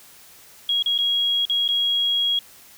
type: tone with dropouts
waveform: sine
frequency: 3300 Hz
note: G#7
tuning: 12 cents flat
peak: -18 dBFS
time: 0.69-2.39 s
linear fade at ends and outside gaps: 2 ms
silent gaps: 0.825-0.86 / 0.979-0.987 / 1.453-1.497 / 1.679-1.688 s
effects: white hiss -48 dBFS RMS until 2.77 s